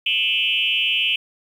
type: tone with frequency modulation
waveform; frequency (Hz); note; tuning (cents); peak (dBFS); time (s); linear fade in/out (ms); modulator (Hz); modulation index
sine; 2807; F7; +8; -17; 0.06-1.16; 5; 193; 1.8
effects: 8-bit